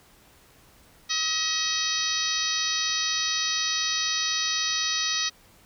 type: harmonic tone with a mistuned harmonic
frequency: 636 Hz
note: D#5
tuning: 38 cents sharp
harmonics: 2 / 3 / 4 / 5 / 6 / 7 / 8 / 9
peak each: -36 / -33 / -35 / -34 / -30 / -31 / -32 / -31 dBFS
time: 1.09-5.3 s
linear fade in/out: 20 ms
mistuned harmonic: 9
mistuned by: +46 cents
effects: pink hiss -56 dBFS RMS until 5.65 s